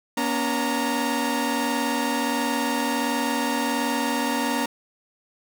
sawtooth tone cluster, 240.6 / 282 / 925 Hz, B3 / C#4 / A#5, -45 / +30 / -14 cents, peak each -23 dBFS, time 0.17-4.66 s, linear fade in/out 5 ms, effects none

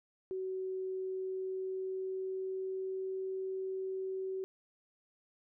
sine tone with pitch glide, 376.2 to 379.7 Hz, F#4 to F#4, +29 to +45 cents, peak -35 dBFS, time 0.31-4.44 s, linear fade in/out 0 ms, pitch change +16 cents, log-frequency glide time 0.82-3.2 s, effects none

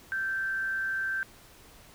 sine tone with frequency modulation, 1560 Hz, G6, 9 cents flat, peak -28 dBFS, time 0.12-1.23 s, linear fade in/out 0 ms, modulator 191 Hz, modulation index 0.23, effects pink hiss -54 dBFS RMS until 1.94 s

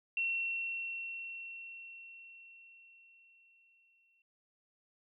sine tone with exponential decay, 2719 Hz, F7, 47 cents flat, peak -30 dBFS, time 0.17-4.22 s, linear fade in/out 2 ms, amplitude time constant 880 ms, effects none

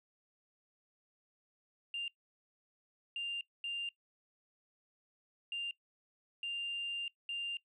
sine tone bursts at uneven times, 2794 Hz, F7, in tune, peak -35 dBFS, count 6, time 1.94-2.08 / 3.16-3.41 / 3.64-3.89 / 5.52-5.71 / 6.43-7.08 / 7.29-7.57 s, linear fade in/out 2 ms, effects noise-tail reverb RT60 0.1 s tail -22 dB re dry + tanh soft clip ceiling -32 dBFS

